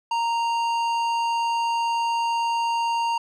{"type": "tone with tanh clipping", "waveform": "sine", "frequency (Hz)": 929, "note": "A#5", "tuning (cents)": -6, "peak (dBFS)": -23, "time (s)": [0.11, 3.18], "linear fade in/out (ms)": 5, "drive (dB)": 13, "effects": []}